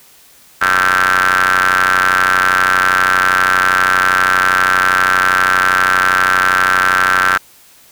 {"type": "ring-modulated tone", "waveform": "sawtooth", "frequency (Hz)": 92.5, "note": "F#2", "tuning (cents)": 0, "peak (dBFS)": -3, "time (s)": [0.61, 7.38], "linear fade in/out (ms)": 10, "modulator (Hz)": 1450, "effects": ["white hiss -45 dBFS RMS until 7.91 s"]}